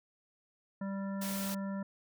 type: harmonic tone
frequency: 196 Hz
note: G3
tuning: in tune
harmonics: 1 / 3 / 5 / 7 / 9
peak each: -35 / -45 / -49 / -52 / -54 dBFS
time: 0.81-1.83 s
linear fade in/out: 5 ms
type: noise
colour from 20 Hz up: white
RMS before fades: -41 dBFS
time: 1.21-1.55 s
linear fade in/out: 10 ms
effects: none